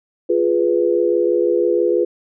sine chord, F diminished, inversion none, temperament equal, 349.2 / 415.3 / 493.9 Hz, F4 / Ab4 / Cb5, 0 / 0 / 0 cents, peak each -17 / -19 / -18 dBFS, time 0.29-2.05 s, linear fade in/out 10 ms, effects none

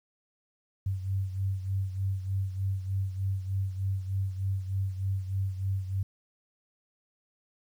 sine beating tone pair, 95.8 / 99.1 Hz, G2 / G2, -39 / +19 cents, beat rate 3.3 Hz, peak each -29 / -35 dBFS, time 0.86-6.03 s, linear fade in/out 5 ms, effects 10-bit

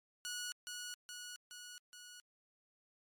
10% pulse tone with echo, 1461 Hz, F#6, 22 cents flat, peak -32 dBFS, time 0.25-0.52 s, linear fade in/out 0 ms, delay 420 ms, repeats 4, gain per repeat -3 dB, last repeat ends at 2.2 s, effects MP3 96 kbps

